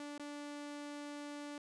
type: tone with dropouts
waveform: sawtooth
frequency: 291.3 Hz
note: D4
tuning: 14 cents flat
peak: -40 dBFS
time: 0-1.58 s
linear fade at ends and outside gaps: 2 ms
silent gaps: 0.18-0.196 s
effects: resampled to 22050 Hz